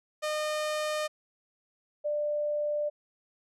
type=tone pair in turn; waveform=sawtooth / sine; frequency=610 / 593 Hz; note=D#5 / D5; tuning=-34 / +17 cents; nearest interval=unison; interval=49 cents; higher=first; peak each=-25 / -27 dBFS; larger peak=first; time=0.22-1.08 / 2.04-2.9 s; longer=neither; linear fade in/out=20 ms; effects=low-pass 10000 Hz 12 dB/octave